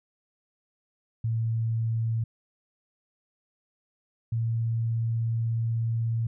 sine tone pair in turn, 113.5 / 114.55 Hz, A#2 / A#2, -46 / -30 cents, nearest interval unison, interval 16 cents, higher second, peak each -24 dBFS, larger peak neither, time 1.24-2.24 / 4.32-6.27 s, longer second, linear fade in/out 5 ms, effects none

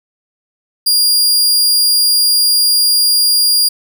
sawtooth tone, 4820 Hz, D8, 44 cents sharp, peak -6 dBFS, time 0.86-3.69 s, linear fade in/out 10 ms, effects none

